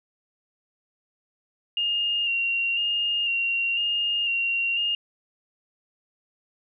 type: tone with vibrato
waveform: sine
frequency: 2794 Hz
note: F7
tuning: in tune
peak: -22 dBFS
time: 1.77-4.95 s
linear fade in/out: 2 ms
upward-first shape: square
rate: 1 Hz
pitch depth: 24 cents each way
effects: none